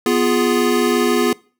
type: chord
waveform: square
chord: F diminished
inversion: second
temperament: equal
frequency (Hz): 246.9 / 349.2 / 415.3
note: Cb4 / F4 / Ab4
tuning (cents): 0 / 0 / 0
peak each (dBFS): -19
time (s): 0.06-1.33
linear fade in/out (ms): 2
effects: noise-tail reverb RT60 0.4 s tail -23 dB re dry